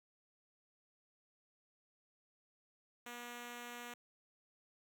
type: tone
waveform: 5% pulse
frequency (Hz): 240.9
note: B3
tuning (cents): -43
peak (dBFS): -35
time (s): 3.06-3.94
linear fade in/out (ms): 5
effects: none